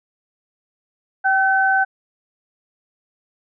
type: tone pair together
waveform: sine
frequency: 773.1 / 1525 Hz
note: G5 / G6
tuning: -24 / -48 cents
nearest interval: octave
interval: 1176 cents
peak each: -17 / -16 dBFS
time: 1.24-1.85 s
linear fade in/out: 20 ms
effects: none